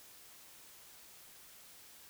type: silence
effects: white hiss -57 dBFS RMS until 2.09 s